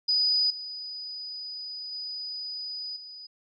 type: tone with level steps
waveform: sine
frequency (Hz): 4964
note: D#8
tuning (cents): -5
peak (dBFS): -21 / -35 / -33 / -41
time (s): 0.08-3.27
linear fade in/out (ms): 10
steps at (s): 0.5 / 1.92 / 2.96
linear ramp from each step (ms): 5
effects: none